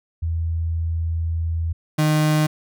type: tone pair in turn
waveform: sine / 35% pulse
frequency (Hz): 82.41 / 153.52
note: E2 / D#3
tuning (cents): 0 / -23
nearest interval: major seventh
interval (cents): 1077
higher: second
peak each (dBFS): -20 / -14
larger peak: second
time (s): 0.22-1.73 / 1.98-2.47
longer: first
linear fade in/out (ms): 10
effects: none